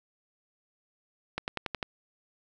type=accelerating click train; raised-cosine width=0.3 ms; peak=-15 dBFS; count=6; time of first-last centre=1.38-1.828 s; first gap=99 ms; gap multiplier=0.95; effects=none